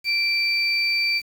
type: tone pair together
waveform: sine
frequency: 2349 / 4617 Hz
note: D7 / D8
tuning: 0 / -30 cents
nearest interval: octave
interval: 1170 cents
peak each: -21 / -23 dBFS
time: 0.04-1.22 s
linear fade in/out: 50 ms
effects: 7-bit